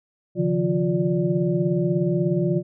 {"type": "tone cluster", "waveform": "sine", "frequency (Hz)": [138.5, 155.2, 175, 354.4, 585], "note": ["C#3", "D#3", "F3", "F4", "D5"], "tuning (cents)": [-1, -4, 4, 25, -7], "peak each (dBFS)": [-27, -26, -23, -24, -29], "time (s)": [0.35, 2.63], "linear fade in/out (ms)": 50, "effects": []}